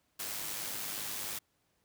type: noise with amplitude modulation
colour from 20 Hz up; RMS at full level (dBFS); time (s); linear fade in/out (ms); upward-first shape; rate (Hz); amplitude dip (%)
white; -37; 0.19-1.39; 10; sine; 103; 40
effects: pink hiss -75 dBFS RMS until 1.84 s + high-pass 60 Hz 12 dB/octave